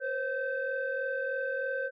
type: tone cluster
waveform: sine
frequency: 493.8 / 537 / 1549 Hz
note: B4 / C5 / G6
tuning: 0 / +45 / -21 cents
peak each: -37 / -32 / -33 dBFS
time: 0-1.91 s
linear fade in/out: 50 ms
effects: tanh soft clip ceiling -23 dBFS